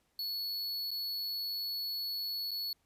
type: tone with dropouts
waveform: square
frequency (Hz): 4401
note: C#8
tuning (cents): -13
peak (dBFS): -35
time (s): 0.19-2.73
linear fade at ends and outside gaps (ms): 2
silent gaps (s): 0.907-0.913 / 2.509-2.514
effects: pink hiss -75 dBFS RMS until 2.85 s + resampled to 32000 Hz